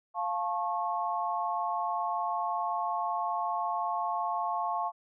sine chord, F augmented, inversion none, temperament just, 698.5 / 873.1 / 1091.3 Hz, F5 / A5 / C#6, 0 / -14 / -27 cents, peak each -33 dBFS, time 0.14-4.92 s, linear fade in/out 50 ms, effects none

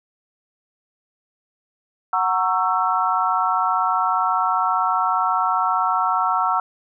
sine chord, F# dominant seventh, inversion none, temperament just, 740 / 925 / 1110 / 1332 Hz, F#5 / A#5 / C#6 / E6, 0 / -14 / +2 / +18 cents, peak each -23 / -23 / -24 / -21 dBFS, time 2.13-6.6 s, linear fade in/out 2 ms, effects none

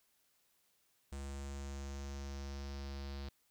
square tone with low-pass filter sweep, 69.3 Hz, C#2, in tune, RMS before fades -44 dBFS, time 1.12-3.29 s, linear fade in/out 5 ms, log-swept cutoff 8200 to 4500 Hz, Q 3.3, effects white hiss -75 dBFS RMS until 3.5 s

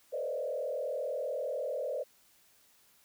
sine tone with frequency modulation, 554.4 Hz, C#5, in tune, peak -32 dBFS, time 0.12-2.04 s, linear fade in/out 20 ms, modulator 40.1 Hz, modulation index 1.8, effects white hiss -65 dBFS RMS until 3.04 s

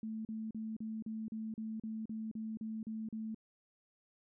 sine tone bursts, 220 Hz, A3, in tune, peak -38 dBFS, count 13, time 0.03-3.346 s, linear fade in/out 2 ms, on 220 ms, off 38 ms, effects none

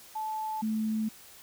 sine tone pair in turn, 870 / 218.4 Hz, A5 / A3, -20 / -13 cents, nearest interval 2 octaves, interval 2393 cents, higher first, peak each -31 / -27 dBFS, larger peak second, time 0.15-0.62 / 0.62-1.09 s, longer neither, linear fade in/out 10 ms, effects white hiss -52 dBFS RMS until 1.42 s

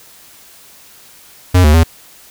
square tone with pitch steps, 90.6 / 75.3 / 82 Hz, F#2 / D2 / E2, -36 / +44 / -9 cents, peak -6 dBFS, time 1.54-1.837 s, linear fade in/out 10 ms, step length 99 ms, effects white hiss -42 dBFS RMS until 2.3 s

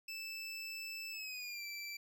25% pulse tone with pitch glide, 2637 to 2336 Hz, E7 to D7, 0 to -10 cents, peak -39 dBFS, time 0.08-1.97 s, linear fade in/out 5 ms, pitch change -210 cents, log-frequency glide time 1.11-1.65 s, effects none

